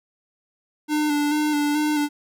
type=tone with vibrato; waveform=square; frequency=297.4 Hz; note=D4; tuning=22 cents sharp; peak=-20 dBFS; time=0.88-2.09 s; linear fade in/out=50 ms; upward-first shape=square; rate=2.3 Hz; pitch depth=25 cents each way; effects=none